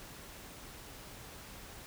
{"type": "silence", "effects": ["pink hiss -50 dBFS RMS until 1.86 s"]}